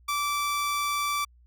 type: tone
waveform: sawtooth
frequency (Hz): 1163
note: D6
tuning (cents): -17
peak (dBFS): -22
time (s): 0.08-1.25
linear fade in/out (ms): 10
effects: added 60 Hz sine -54 dBFS peak until 1.46 s